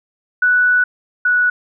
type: tone pair in turn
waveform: sine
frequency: 1480 / 1471.5 Hz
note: F#6 / F#6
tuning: 0 / -10 cents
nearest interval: unison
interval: 10 cents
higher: first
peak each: -10 / -11 dBFS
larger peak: first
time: 0.42-0.84 / 1.25-1.5 s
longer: first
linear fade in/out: 5 ms
effects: none